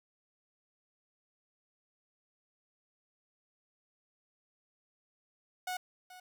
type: tone with echo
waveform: sawtooth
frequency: 733 Hz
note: F#5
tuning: 16 cents flat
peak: -31 dBFS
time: 5.67-5.77 s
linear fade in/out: 5 ms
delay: 430 ms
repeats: 1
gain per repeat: -15 dB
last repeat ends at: 6.2 s
effects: 11-bit